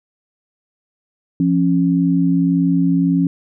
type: tone pair together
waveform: sine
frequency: 172.65 / 274.4 Hz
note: F3 / C#4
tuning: -20 / -17 cents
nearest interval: minor sixth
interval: 803 cents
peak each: -15 dBFS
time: 1.4-3.27 s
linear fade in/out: 2 ms
effects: none